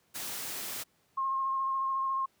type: noise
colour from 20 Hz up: white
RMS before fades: -38 dBFS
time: 0.14-0.84 s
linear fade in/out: 20 ms
type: tone with vibrato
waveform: sine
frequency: 1071 Hz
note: C6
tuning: 40 cents sharp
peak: -28 dBFS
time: 1.17-2.26 s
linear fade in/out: 10 ms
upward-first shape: sine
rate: 14 Hz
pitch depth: 15 cents each way
effects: pink hiss -70 dBFS RMS until 2.4 s + high-pass 100 Hz 12 dB/octave